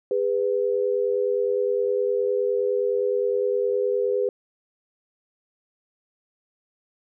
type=tone pair together; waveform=sine; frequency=406.5 / 496.2 Hz; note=G#4 / B4; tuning=-37 / +8 cents; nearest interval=minor third; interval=345 cents; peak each=-23 dBFS; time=0.11-4.29 s; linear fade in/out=2 ms; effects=none